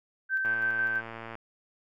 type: tone with tremolo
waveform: sine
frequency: 1552 Hz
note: G6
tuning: 18 cents flat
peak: -24 dBFS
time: 0.29-1.02 s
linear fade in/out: 50 ms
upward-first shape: square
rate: 6 Hz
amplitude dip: 30%
type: click train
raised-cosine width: 0.5 ms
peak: -25 dBFS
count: 104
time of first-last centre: 0.45-1.354 s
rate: 114 Hz
effects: none